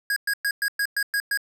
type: tone bursts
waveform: square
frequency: 1645 Hz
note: G#6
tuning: 17 cents flat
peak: -22 dBFS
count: 8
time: 0.1-1.374 s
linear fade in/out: 2 ms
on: 63 ms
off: 110 ms
effects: none